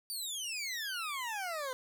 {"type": "exponential sweep", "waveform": "20% pulse", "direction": "down", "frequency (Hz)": [4699, 502], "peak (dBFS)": -31, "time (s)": [0.1, 1.73], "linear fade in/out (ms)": 0, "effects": []}